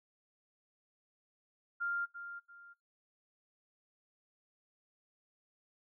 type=tone with echo; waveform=sine; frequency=1396.9 Hz; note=F6; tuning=in tune; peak=-33 dBFS; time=1.8-2.06 s; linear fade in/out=20 ms; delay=340 ms; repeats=2; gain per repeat=-10 dB; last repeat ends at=2.74 s; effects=noise-tail reverb RT60 0.2 s tail -21 dB re dry